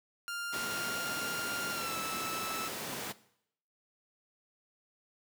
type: tone with pitch glide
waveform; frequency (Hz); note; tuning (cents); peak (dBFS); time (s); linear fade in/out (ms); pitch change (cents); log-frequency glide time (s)
sawtooth; 1399 to 1312.9; F6 to E6; +3 to -7; -33; 0.28-2.68; 0; -110; 1.71-1.96
type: noise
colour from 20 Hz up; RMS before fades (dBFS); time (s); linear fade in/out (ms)
pink; -38; 0.52-3.13; 20
effects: noise-tail reverb RT60 0.7 s tail -18 dB re dry + high-pass 200 Hz 12 dB/octave